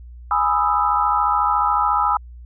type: chord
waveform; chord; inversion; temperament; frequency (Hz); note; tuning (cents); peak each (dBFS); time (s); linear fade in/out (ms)
sine; E major seventh; first; equal; 830.6 / 987.8 / 1244.5 / 1318.5; G#5 / B5 / D#6 / E6; 0 / 0 / 0 / 0; -21; 0.31-2.17; 2
effects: added 60 Hz sine -36 dBFS peak until 2.45 s